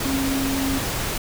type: tone in noise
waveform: sine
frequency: 270.4 Hz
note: C#4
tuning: 43 cents flat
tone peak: -22 dBFS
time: 0.05-0.79 s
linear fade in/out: 5 ms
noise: pink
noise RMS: -26 dBFS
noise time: 0-1.18 s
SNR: +1 dB
effects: none